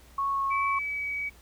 sine tone with vibrato, 1100 Hz, C#6, 14 cents flat, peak -25 dBFS, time 0.18-0.79 s, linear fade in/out 5 ms, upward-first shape triangle, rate 2.6 Hz, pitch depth 10 cents each way
sine tone with pitch glide, 2304 to 2272 Hz, D7 to C#7, -34 to +42 cents, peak -29 dBFS, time 0.5-1.3 s, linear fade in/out 20 ms, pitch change -24 cents, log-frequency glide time 0.67-1.09 s
effects added 60 Hz sine -53 dBFS peak until 1.41 s + pink hiss -57 dBFS RMS until 1.41 s

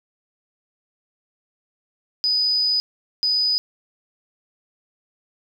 sine tone bursts at uneven times, 4978 Hz, D#8, in tune, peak -17 dBFS, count 2, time 2.24-2.8 / 3.23-3.58 s, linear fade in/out 0 ms, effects 8-bit

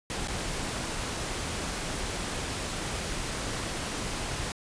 pink noise with dropouts, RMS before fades -33 dBFS, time 0.1-4.52 s, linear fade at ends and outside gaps 1 ms, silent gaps 0.275-0.282 s, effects resampled to 22050 Hz

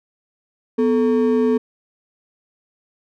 triangle ring-modulated tone, 342.4 Hz, F4, 34 cents flat, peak -9 dBFS, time 0.78-1.58 s, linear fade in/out 10 ms, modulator 94.8 Hz, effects none

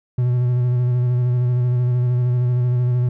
triangle tone with vibrato, 123.47 Hz, B2, in tune, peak -13 dBFS, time 0.18-3.09 s, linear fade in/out 5 ms, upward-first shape square, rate 13 Hz, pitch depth 20 cents each way, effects none

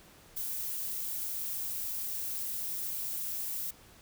violet noise, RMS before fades -36 dBFS, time 0.36-3.71 s, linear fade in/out 10 ms, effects pink hiss -57 dBFS RMS until 4.01 s

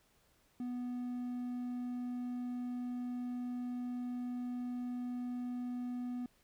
triangle tone, 246.3 Hz, B3, 5 cents flat, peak -35 dBFS, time 0.6-6.26 s, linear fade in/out 2 ms, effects pink hiss -71 dBFS RMS until 6.43 s

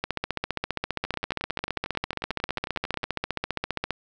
two click trains, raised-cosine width 0.3 ms, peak -10 / -17 dBFS, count 59 / 23, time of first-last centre 0.04-3.907 / 1.05-3.032 s, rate 15 / 11.1 Hz, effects none

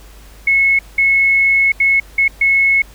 sine tone bursts at uneven times, 2188 Hz, C#7, 23 cents flat, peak -9 dBFS, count 5, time 0.47-0.79 / 0.98-1.72 / 1.8-2 / 2.18-2.28 / 2.41-2.82 s, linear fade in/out 5 ms, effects added 50 Hz sine -38 dBFS peak until 2.94 s + pink hiss -44 dBFS RMS until 2.94 s

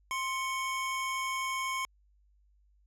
square tone pair together, 1052 / 2222 Hz, C6 / C#7, +9 / +4 cents, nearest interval octave + minor second, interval 1295 cents, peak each -34 / -36 dBFS, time 0.11-1.85 s, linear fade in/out 0 ms, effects added 50 Hz sine -63 dBFS peak until 2.86 s + low-pass 12000 Hz 12 dB/octave

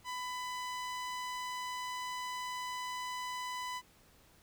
sawtooth tone with notch filter, 999 Hz, B5, 20 cents sharp, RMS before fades -40 dBFS, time 0.04-3.82 s, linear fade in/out 50 ms, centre 12000 Hz, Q 1.3, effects pink hiss -64 dBFS RMS until 4.42 s

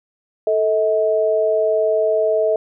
sine tone pair together, 440 / 638.4 Hz, A4 / D#5, 0 / +44 cents, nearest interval tritone, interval 644 cents, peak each -18 / -16 dBFS, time 0.47-2.56 s, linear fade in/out 2 ms, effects none

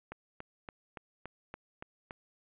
click train, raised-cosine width 0.5 ms, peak -27 dBFS, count 8, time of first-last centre 0.12-2.109 s, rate 3.52 Hz, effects resampled to 8000 Hz + 9-bit

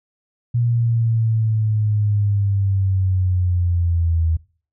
sine linear sweep, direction down, 119.9 to 80.5 Hz, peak -15 dBFS, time 0.54-4.37 s, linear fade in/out 10 ms, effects noise-tail reverb RT60 0.4 s tail -21 dB re dry

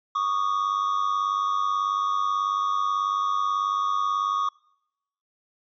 triangle tone pair together, 1122 / 1220.3 Hz, C#6 / D#6, +21 / -34 cents, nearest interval minor second, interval 145 cents, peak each -23 / -24 dBFS, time 0.15-4.49 s, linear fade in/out 5 ms, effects noise-tail reverb RT60 0.8 s tail -24 dB re dry + resampled to 16000 Hz

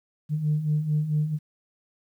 sine beating tone pair, 148.3 / 152.8 Hz, D3 / D#3, +17 / -31 cents, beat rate 4.5 Hz, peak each -28 / -22 dBFS, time 0.29-1.39 s, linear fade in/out 50 ms, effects tanh soft clip ceiling -16 dBFS + 10-bit

